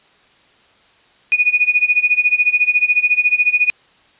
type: tone with tremolo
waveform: sine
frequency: 2467 Hz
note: D#7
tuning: 15 cents flat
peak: -8 dBFS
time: 1.32-3.7 s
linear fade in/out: 0 ms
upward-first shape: sine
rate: 14 Hz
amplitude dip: 90%
effects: white hiss -52 dBFS RMS until 4.19 s + resampled to 8000 Hz